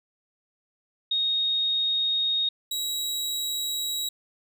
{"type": "tone pair in turn", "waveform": ["sine", "sawtooth"], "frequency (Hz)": [3728, 3863], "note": ["A#7", "B7"], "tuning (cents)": [-1, -39], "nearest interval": "minor second", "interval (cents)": 62, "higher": "second", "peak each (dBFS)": [-22, -24], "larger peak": "first", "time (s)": [[1.11, 2.49], [2.71, 4.09]], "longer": "neither", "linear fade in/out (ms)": 5, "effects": []}